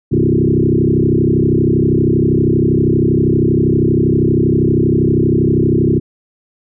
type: tone with frequency modulation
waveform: sine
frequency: 240.7 Hz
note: B3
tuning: 44 cents flat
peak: -9 dBFS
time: 0.11-6 s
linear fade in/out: 20 ms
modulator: 32.6 Hz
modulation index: 4.5
effects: none